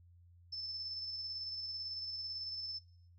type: tone with tremolo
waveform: sine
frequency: 5274 Hz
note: E8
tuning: in tune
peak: -39 dBFS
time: 0.52-2.79 s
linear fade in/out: 10 ms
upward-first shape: square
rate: 18 Hz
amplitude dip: 30%
effects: noise-tail reverb RT60 0.6 s tail -17 dB re dry + added 87 Hz sine -59 dBFS peak until 3.18 s